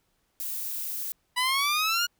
violet noise, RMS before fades -33 dBFS, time 0.4-1.12 s, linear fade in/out 0 ms
15% pulse exponential sweep, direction up, 980 to 1449 Hz, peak -17 dBFS, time 1.36-2.07 s, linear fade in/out 20 ms
effects pink hiss -72 dBFS RMS until 2.19 s

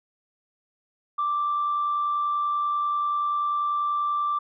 sine tone with amplitude modulation, 1174.7 Hz, D6, in tune, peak -20 dBFS, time 1.18-4.39 s, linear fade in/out 10 ms, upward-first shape sine, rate 90.3 Hz, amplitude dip 30%, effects tanh soft clip ceiling -18 dBFS

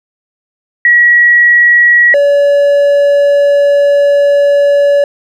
sine / triangle tone pair in turn, 1918 / 570.2 Hz, A#6 / C#5, +49 / +49 cents, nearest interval octave + major sixth, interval 2100 cents, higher first, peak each -3 dBFS, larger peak neither, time 0.85-2.14 / 2.14-5.04 s, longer second, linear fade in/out 2 ms, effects none

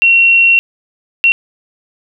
sine tone bursts at uneven times, 2732 Hz, F7, 39 cents flat, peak -5 dBFS, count 2, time 0.02-0.59 / 1.24-1.32 s, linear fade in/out 0 ms, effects none

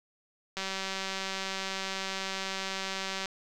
click train, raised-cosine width 0.2 ms, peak -17 dBFS, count 517, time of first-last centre 0.57-3.257 s, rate 192 Hz, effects none

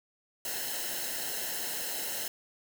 white noise with comb filter, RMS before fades -35 dBFS, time 0.45-2.28 s, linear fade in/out 2 ms, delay 0.85 ms, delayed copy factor -0.7, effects none

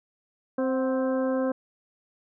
harmonic tone with a mistuned harmonic, 261.6 Hz, C4, in tune, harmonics 1 / 2 / 3 / 4 / 5 / 6, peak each -26 / -26 / -40 / -38 / -42 / -42 dBFS, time 0.58-1.52 s, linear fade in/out 5 ms, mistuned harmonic 3, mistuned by -64 cents, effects none

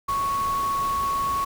sine tone in noise, 1108.7 Hz, C#6, in tune, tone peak -22 dBFS, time 0.08-1.45 s, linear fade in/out 10 ms, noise pink, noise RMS -36 dBFS, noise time 0.08-1.45 s, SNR +11 dB, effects none

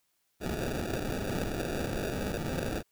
white noise with sample-and-hold, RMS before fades -33 dBFS, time 0.4-2.83 s, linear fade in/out 50 ms, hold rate 1050 Hz, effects white hiss -75 dBFS RMS until 2.91 s

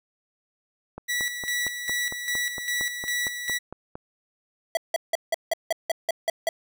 click train, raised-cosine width 1 ms, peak -22 dBFS, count 14, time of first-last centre 0.98-3.955 s, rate 4.37 Hz
sawtooth tone with tremolo, 1948 Hz, B6, 24 cents flat, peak -21 dBFS, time 1.08-3.59 s, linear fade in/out 20 ms, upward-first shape square, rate 2.5 Hz, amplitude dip 55%
square tone bursts, 659.3 Hz, E5, in tune, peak -21 dBFS, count 10, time 4.75-6.49 s, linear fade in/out 2 ms, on 21 ms, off 170 ms
effects none

